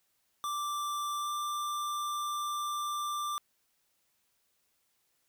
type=tone with pitch glide; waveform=square; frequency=1174.7 to 1182.2 Hz; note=D6 to D6; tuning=0 to +11 cents; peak=-33 dBFS; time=0.44-3.38 s; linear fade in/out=0 ms; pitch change=+11 cents; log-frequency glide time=1.19-1.29 s; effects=white hiss -75 dBFS RMS until 5.28 s